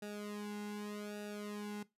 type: tone with flanger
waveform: sawtooth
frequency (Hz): 207.7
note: G#3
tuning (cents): 0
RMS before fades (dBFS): -44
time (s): 0.02-1.83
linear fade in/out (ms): 5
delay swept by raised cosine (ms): 0.93 to 1.7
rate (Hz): 0.84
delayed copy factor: -1
effects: noise-tail reverb RT60 0.2 s tail -19 dB re dry + resampled to 32000 Hz